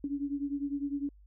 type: beating tone pair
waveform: sine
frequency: 280.6 / 290.5 Hz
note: C#4 / D4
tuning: +21 / -19 cents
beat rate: 9.9 Hz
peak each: -33 / -36 dBFS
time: 0.04-1.09 s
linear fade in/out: 2 ms
effects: added 50 Hz sine -54 dBFS peak until 1.26 s